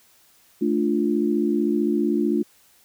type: chord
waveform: sine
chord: D minor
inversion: second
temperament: equal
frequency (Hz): 220 / 293.7 / 349.2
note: A3 / D4 / F4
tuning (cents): 0 / 0 / 0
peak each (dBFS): -23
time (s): 0.61-2.43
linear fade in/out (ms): 10
effects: white hiss -57 dBFS RMS until 2.84 s